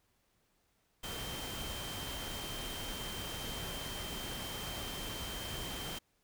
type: tone in noise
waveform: sine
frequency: 3136 Hz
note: G7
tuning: in tune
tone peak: -45 dBFS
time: 1.03-5.99 s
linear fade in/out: 10 ms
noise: pink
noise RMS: -42 dBFS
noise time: 1.03-5.99 s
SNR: -6 dB
effects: pink hiss -75 dBFS RMS until 6.23 s